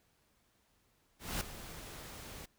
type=noise with ADSR envelope; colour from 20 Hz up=pink; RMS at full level=-35 dBFS; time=1.19-2.46 s; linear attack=220 ms; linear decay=3 ms; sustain=-13 dB; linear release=11 ms; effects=pink hiss -73 dBFS RMS until 2.58 s